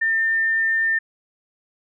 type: tone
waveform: sine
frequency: 1802 Hz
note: A6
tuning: 41 cents sharp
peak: -17 dBFS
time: 0.01-0.99 s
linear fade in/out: 10 ms
effects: none